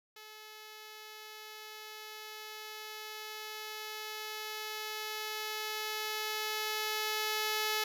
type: tone with level ramp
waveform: 5% pulse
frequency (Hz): 430.1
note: A4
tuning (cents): -39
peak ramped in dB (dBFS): -38 to -19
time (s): 0.16-7.84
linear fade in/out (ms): 5
effects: none